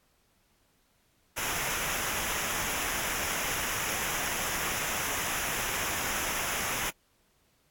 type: noise with comb filter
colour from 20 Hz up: pink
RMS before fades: -32 dBFS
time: 1.36-6.91 s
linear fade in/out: 20 ms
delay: 0.23 ms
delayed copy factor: -0.7
effects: pink hiss -69 dBFS RMS until 7.7 s + AAC 64 kbps